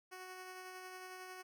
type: tone with tremolo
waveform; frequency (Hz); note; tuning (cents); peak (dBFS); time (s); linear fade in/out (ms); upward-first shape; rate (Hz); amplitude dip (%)
10% pulse; 370; F#4; 0; -39; 0.11-1.43; 20; sine; 11; 25
effects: none